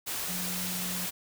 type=tone in noise; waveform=sine; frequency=180.9 Hz; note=F#3; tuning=39 cents flat; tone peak=-37 dBFS; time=0.28-1.07 s; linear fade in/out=20 ms; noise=white; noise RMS=-34 dBFS; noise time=0.06-1.11 s; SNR=-6 dB; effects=none